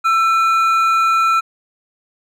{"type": "tone pair together", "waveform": "triangle", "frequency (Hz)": [1335, 2454], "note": ["E6", "D#7"], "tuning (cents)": [22, -25], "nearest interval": "major seventh", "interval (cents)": 1053, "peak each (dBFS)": [-10, -22], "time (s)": [0.04, 1.41], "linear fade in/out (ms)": 20, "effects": []}